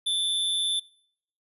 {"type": "tone with amplitude modulation", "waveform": "square", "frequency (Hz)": 3520, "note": "A7", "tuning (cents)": 0, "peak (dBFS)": -22, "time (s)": [0.06, 0.8], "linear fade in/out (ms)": 10, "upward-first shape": "sine", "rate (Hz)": 183, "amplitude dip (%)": 45, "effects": ["noise-tail reverb RT60 0.7 s tail -26 dB re dry", "resampled to 32000 Hz"]}